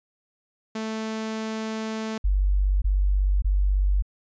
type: tone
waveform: sawtooth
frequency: 220 Hz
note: A3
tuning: in tune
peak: -24 dBFS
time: 0.75-2.18 s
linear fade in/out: 5 ms
type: tone bursts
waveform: sine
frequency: 48.31 Hz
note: G1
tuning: 25 cents flat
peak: -18 dBFS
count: 3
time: 2.24-4.024 s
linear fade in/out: 10 ms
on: 580 ms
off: 22 ms
effects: resampled to 16000 Hz